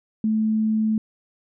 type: tone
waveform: sine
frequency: 218 Hz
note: A3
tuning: 16 cents flat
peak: -18 dBFS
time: 0.24-0.98 s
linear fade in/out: 2 ms
effects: none